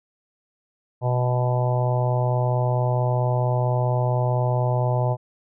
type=harmonic tone; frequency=124.4 Hz; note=B2; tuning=13 cents sharp; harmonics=1 / 3 / 4 / 5 / 6 / 7 / 8; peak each=-20 / -33 / -31 / -27 / -33 / -30 / -36 dBFS; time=1.01-5.17 s; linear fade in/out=50 ms; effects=none